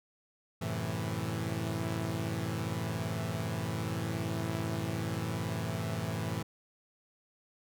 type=chord; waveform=sawtooth; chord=F# half-diminished seventh; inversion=none; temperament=equal; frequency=92.5 / 110 / 130.81 / 164.81 Hz; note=F#2 / A2 / C3 / E3; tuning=0 / 0 / 0 / 0 cents; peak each=-37 / -32 / -37 / -33 dBFS; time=0.61-6.43 s; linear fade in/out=10 ms; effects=none